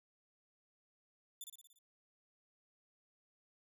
10% pulse tone with echo, 3520 Hz, A7, in tune, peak -37 dBFS, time 1.41-1.44 s, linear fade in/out 2 ms, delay 58 ms, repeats 6, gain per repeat -4 dB, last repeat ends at 1.788 s, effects none

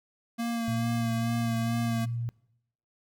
square tone with vibrato, 231.3 Hz, A#3, 13 cents flat, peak -29 dBFS, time 0.38-2.06 s, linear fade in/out 20 ms, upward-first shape sine, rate 2.3 Hz, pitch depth 23 cents each way
sine tone, 117.8 Hz, A#2, 19 cents sharp, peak -29 dBFS, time 0.68-2.29 s, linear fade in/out 0 ms
effects noise-tail reverb RT60 0.8 s tail -23 dB re dry

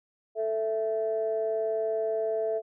sine tone pair together, 440.7 / 661.3 Hz, A4 / E5, +3 / +5 cents, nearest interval perfect fifth, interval 702 cents, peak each -28 dBFS, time 0.35-2.62 s, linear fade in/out 50 ms, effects tanh soft clip ceiling -18 dBFS

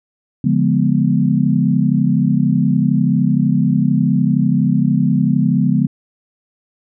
sine chord, D diminished seventh, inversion none, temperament equal with one note detuned, 143.56 / 174.61 / 207.7 / 246.9 Hz, D3 / F3 / Ab3 / Cb4, -39 / 0 / 0 / 0 cents, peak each -17 dBFS, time 0.44-5.87 s, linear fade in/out 5 ms, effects none

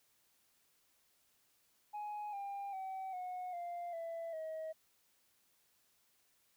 sine tone with pitch steps, 836 / 798.7 / 763.1 / 729 / 696.5 / 665.5 / 635.8 Hz, G#5 / G5 / G5 / F#5 / F5 / E5 / D#5, +11 / +32 / -47 / -26 / -5 / +16 / +37 cents, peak -38 dBFS, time 1.93-4.73 s, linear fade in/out 20 ms, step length 400 ms, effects tanh soft clip ceiling -39 dBFS + white hiss -74 dBFS RMS until 6.56 s

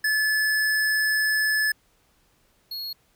square tone pair in turn, 1727 / 4317 Hz, A6 / C#8, -33 / -47 cents, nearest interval octave + major third, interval 1586 cents, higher second, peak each -21 / -31 dBFS, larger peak first, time 0.04-1.72 / 2.71-2.93 s, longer first, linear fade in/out 5 ms, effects pink hiss -64 dBFS RMS until 3.15 s

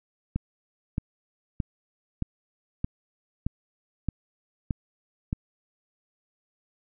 click train, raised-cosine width 5 ms, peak -14 dBFS, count 9, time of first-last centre 0.36-5.329 s, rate 1.61 Hz, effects none

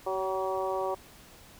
harmonic tone with a mistuned harmonic, 190 Hz, F#3, 46 cents sharp, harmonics 2 / 3 / 4 / 5 / 6, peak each -33 / -33 / -35 / -36 / -38 dBFS, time 0.06-0.95 s, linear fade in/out 10 ms, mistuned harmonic 3, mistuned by -23 cents, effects pink hiss -53 dBFS RMS until 1.59 s

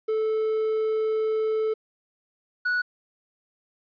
triangle tone pair in turn, 437.3 / 1470.9 Hz, A4 / F#6, -11 / -11 cents, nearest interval octave + major sixth, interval 2100 cents, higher second, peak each -20 dBFS, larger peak neither, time 0.08-1.74 / 2.65-2.82 s, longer first, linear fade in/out 10 ms, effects resampled to 11025 Hz + 10-bit

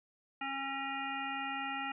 harmonic tone with a mistuned harmonic, 272.4 Hz, C#4, 30 cents flat, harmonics 1 / 3 / 5 / 7 / 9 / 10, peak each -45 / -40 / -42 / -43 / -43 / -46 dBFS, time 0.41-1.92 s, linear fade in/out 5 ms, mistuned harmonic 10, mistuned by +58 cents, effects none

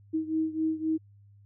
sine beating tone pair, 316.2 / 320 Hz, D#4 / D#4, +28 / +49 cents, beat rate 3.8 Hz, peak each -28 / -31 dBFS, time 0.13-0.98 s, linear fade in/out 20 ms, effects added 101 Hz sine -53 dBFS peak until 1.45 s

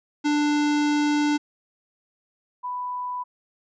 square / sine tone pair in turn, 295.4 / 991.9 Hz, D4 / B5, +10 / +7 cents, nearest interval octave + major sixth, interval 2097 cents, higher second, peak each -20 / -27 dBFS, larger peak first, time 0.24-1.38 / 2.63-3.24 s, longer first, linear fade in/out 20 ms, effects resampled to 16000 Hz

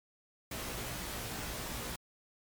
pink noise with comb filter, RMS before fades -40 dBFS, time 0.51-1.96 s, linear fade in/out 5 ms, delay 17 ms, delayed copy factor +0.75, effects MP3 96 kbps

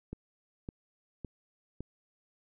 click train, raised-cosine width 3 ms, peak -26 dBFS, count 4, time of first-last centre 0.13-1.806 s, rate 1.79 Hz, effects none

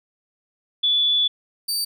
sine / sawtooth tone pair in turn, 3451 / 4620 Hz, A7 / D8, -34 / -29 cents, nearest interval perfect fourth, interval 505 cents, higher second, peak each -16 / -19 dBFS, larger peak first, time 0.83-1.28 / 1.68-1.85 s, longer first, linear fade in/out 10 ms, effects none

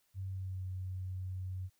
sine tone with pitch glide, 95.5 to 92.94 Hz, G2 to F#2, -45 to +8 cents, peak -37 dBFS, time 0.14-1.7 s, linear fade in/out 50 ms, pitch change -47 cents, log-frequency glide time 0.26-0.64 s, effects white hiss -75 dBFS RMS until 1.79 s

